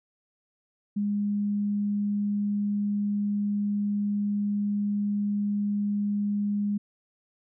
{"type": "tone", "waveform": "sine", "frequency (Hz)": 204.9, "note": "G#3", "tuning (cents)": -23, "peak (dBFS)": -24, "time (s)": [0.96, 6.78], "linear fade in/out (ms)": 10, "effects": []}